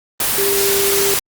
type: tone in noise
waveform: sine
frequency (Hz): 396.9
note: G4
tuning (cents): +22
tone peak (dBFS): -17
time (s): 0.38-1.14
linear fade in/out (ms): 2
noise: white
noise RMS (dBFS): -17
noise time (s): 0.2-1.19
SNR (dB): -3
effects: Opus 24 kbps